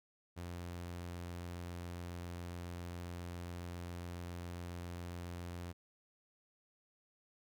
sawtooth tone, 87.31 Hz, F2, in tune, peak -39 dBFS, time 0.36-5.73 s, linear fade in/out 20 ms, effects none

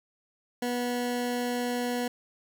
20% pulse tone, 244.2 Hz, B3, 19 cents flat, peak -23 dBFS, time 0.62-2.08 s, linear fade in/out 5 ms, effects none

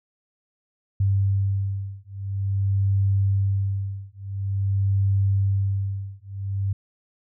sine beating tone pair, 98 / 98.48 Hz, G2 / G2, 0 / +8 cents, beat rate 0.48 Hz, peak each -23 dBFS, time 1-6.73 s, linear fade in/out 5 ms, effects none

